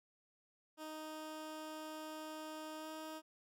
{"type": "tone with pitch glide", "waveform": "15% pulse", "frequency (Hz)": [311.1, 314], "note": ["D#4", "D#4"], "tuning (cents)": [0, 16], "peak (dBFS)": -39, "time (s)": [0.77, 3.22], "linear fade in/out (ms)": 50, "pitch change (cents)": 16, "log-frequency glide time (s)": [2.77, 2.89], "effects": []}